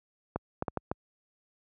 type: clicks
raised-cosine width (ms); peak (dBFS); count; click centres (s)
1; -16; 5; 0.36 / 0.624 / 0.682 / 0.773 / 0.915
effects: high-pass 60 Hz 12 dB/octave